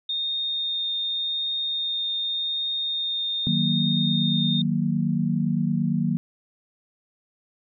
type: tone with vibrato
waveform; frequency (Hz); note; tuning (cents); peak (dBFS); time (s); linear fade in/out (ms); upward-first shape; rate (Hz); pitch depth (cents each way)
sine; 3667; A#7; -29; -24; 0.09-4.62; 5; triangle; 0.86; 8
type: chord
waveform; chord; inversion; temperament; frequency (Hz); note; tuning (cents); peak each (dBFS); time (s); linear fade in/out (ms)
sine; D# minor; none; equal; 155.56 / 185 / 233.1; D#3 / F#3 / A#3; 0 / 0 / 0; -25; 3.47-6.17; 0
effects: none